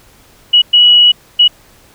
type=tone bursts at uneven times; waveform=sine; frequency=2926 Hz; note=F#7; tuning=20 cents flat; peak=-3 dBFS; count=3; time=0.53-0.62 / 0.73-1.12 / 1.39-1.48 s; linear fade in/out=10 ms; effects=pink hiss -45 dBFS RMS until 1.94 s